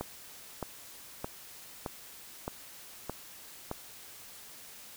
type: click train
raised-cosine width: 1 ms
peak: -20 dBFS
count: 7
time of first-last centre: 0.01-3.714 s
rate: 1.62 Hz
effects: white hiss -50 dBFS RMS until 4.96 s